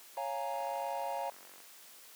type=chord; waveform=triangle; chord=Bb minor seventh; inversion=first; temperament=equal; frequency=554.4 / 698.5 / 830.6 / 932.3 Hz; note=Db5 / F5 / Ab5 / Bb5; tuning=0 / 0 / 0 / 0 cents; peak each=-38 dBFS; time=0.17-1.3 s; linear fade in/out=2 ms
type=click train; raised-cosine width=0.5 ms; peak=-40 dBFS; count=50; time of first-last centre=0.54-1.603 s; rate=46.1 Hz
effects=white hiss -55 dBFS RMS until 2.15 s + high-pass 300 Hz 12 dB/octave